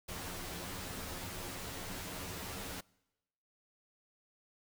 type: noise with comb filter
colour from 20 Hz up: pink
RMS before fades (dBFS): -43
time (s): 0.08-2.81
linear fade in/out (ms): 10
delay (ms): 11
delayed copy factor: +0.7
effects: noise-tail reverb RT60 1.0 s tail -25 dB re dry